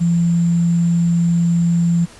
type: tone with sample-and-hold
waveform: sine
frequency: 170 Hz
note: F3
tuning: 46 cents flat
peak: -12 dBFS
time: 0-2.06 s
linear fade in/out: 20 ms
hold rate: 7350 Hz
effects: pink hiss -42 dBFS RMS until 2.19 s + resampled to 24000 Hz